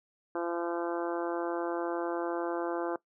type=harmonic tone; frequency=171.1 Hz; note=F3; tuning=35 cents flat; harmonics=2 / 3 / 4 / 5 / 6 / 7 / 8 / 9; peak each=-33 / -37 / -39 / -41 / -43 / -44 / -45 / -46 dBFS; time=0.35-2.96 s; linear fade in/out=2 ms; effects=noise-tail reverb RT60 0.1 s tail -20 dB re dry